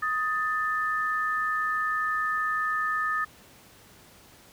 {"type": "tone pair together", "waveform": "sine", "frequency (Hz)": [1251.6, 1770], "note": ["D#6", "A6"], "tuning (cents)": [10, 10], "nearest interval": "tritone", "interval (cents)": 600, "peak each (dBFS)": [-27, -28], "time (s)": [0.02, 3.25], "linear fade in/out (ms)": 10, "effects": ["pink hiss -53 dBFS RMS until 4.52 s", "high-pass 60 Hz 12 dB/octave"]}